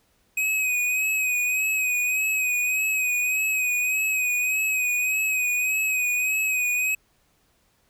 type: tone with vibrato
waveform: square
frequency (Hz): 2518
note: D#7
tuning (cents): +20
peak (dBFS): -22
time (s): 0.37-6.95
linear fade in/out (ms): 5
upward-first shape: sine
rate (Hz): 1.7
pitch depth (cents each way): 41
effects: pink hiss -65 dBFS RMS until 7.89 s